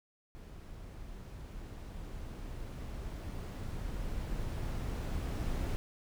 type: noise with level ramp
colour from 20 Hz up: brown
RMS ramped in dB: -48 to -34 dBFS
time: 0.35-5.76 s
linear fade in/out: 0 ms
effects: none